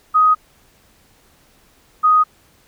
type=tone pair in turn; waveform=sine; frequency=1253 / 1247.4 Hz; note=D#6 / D#6; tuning=+12 / +4 cents; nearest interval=unison; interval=8 cents; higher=first; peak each=-9 dBFS; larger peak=neither; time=0.14-0.35 / 2.03-2.24 s; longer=neither; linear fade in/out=20 ms; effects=pink hiss -54 dBFS RMS until 2.67 s